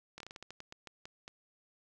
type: slowing click train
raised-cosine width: 0.2 ms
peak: -29 dBFS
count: 13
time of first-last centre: 0.18-1.279 s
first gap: 23 ms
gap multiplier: 1.23
effects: none